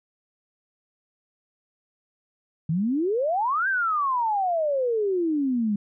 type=exponential two-way sweep; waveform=sine; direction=up then down; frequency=150.9 to 1615 to 199.5 Hz; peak=-21 dBFS; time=2.69-5.76 s; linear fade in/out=5 ms; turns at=3.68 s; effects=none